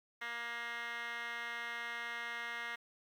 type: tone with band-pass filter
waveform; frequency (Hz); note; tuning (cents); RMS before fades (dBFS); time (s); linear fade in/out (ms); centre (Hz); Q
10% pulse; 235.6; A#3; +19; -42; 0.21-2.76; 10; 2100; 8.3
effects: 11-bit